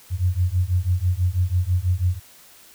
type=beating tone pair; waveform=sine; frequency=87.31 / 93.41 Hz; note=F2 / F#2; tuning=0 / +17 cents; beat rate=6.1 Hz; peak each=-21 dBFS; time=0.1-2.2 s; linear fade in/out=50 ms; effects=white hiss -49 dBFS RMS until 2.74 s